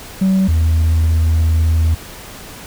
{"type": "tone pair in turn", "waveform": "sine", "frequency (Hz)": [190.3, 81.01], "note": ["F#3", "E2"], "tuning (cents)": [49, -30], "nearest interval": "octave + minor third", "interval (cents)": 1479, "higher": "first", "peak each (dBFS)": -8, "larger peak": "neither", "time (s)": [[0.21, 0.48], [0.48, 1.95]], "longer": "second", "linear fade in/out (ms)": 10, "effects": ["tanh soft clip ceiling -9 dBFS", "pink hiss -34 dBFS RMS until 2.66 s"]}